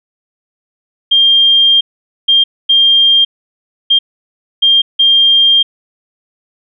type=tone bursts at uneven times; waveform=sine; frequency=3200 Hz; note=G7; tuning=35 cents sharp; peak=-5 dBFS; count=6; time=1.11-1.81 / 2.28-2.44 / 2.69-3.25 / 3.9-3.99 / 4.62-4.82 / 4.99-5.63 s; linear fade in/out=10 ms; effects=none